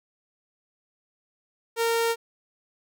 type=tone; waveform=sawtooth; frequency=460.8 Hz; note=A#4; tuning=20 cents flat; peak=-18 dBFS; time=1.76-2.16 s; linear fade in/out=50 ms; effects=none